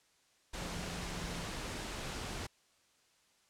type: tone in noise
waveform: sine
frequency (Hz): 173.8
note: F3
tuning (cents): -8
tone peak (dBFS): -46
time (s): 0.59-1.45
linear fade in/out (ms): 10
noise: pink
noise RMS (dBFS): -41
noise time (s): 0.53-2.47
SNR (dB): -8
effects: white hiss -70 dBFS RMS until 3.49 s + low-pass 8000 Hz 12 dB/octave